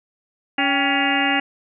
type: harmonic tone with a mistuned harmonic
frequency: 280.6 Hz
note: C#4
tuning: 21 cents sharp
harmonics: 1 / 2 / 3 / 4 / 5 / 6 / 7 / 8 / 9 / 10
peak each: -23 / -33 / -23 / -33 / -29 / -26 / -24 / -29 / -29 / -24 dBFS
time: 0.58-1.4 s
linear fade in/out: 5 ms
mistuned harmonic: 3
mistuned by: -100 cents
effects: none